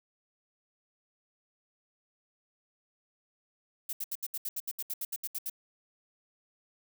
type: noise bursts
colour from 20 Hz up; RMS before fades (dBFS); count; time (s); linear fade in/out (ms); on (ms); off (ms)
violet; -35; 15; 3.89-5.498; 5; 40; 72
effects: none